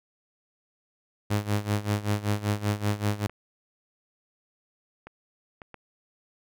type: tone with tremolo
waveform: sawtooth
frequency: 103.83 Hz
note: G#2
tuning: in tune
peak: -18 dBFS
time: 1.3-3.27 s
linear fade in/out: 10 ms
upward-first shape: sine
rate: 5.2 Hz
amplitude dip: 85%
type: clicks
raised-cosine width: 0.5 ms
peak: -27 dBFS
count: 5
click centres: 2.912 / 3.296 / 5.07 / 5.618 / 5.743 s
effects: none